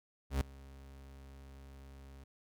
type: tone with ADSR envelope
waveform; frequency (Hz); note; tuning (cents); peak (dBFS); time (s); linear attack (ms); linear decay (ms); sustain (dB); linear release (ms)
40% pulse; 67.9; C#2; -35; -27; 0.3-2.24; 110; 4; -23; 6
effects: none